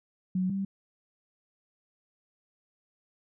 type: tone pair in turn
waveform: sine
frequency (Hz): 185 / 195.1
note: F#3 / G3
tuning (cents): 0 / -8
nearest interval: minor second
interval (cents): 92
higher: second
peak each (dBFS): -25 / -28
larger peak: first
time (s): 0.35-0.5 / 0.5-0.65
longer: neither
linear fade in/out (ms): 5
effects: none